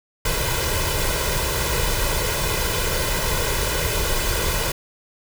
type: noise with comb filter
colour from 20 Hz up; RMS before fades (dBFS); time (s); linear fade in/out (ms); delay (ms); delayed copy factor
pink; -22; 0.25-4.72; 5; 2; +0.7
effects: none